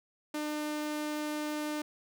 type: tone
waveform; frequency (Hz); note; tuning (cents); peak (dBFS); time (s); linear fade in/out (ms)
sawtooth; 301; D4; +43; -29; 0.34-1.82; 5
effects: none